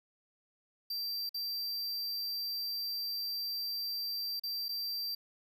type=tone with dropouts; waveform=square; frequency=4699 Hz; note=D8; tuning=in tune; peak=-35 dBFS; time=0.9-5.15 s; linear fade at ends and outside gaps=5 ms; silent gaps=1.293-1.343 / 4.397-4.435 / 4.684-4.69 s; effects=11-bit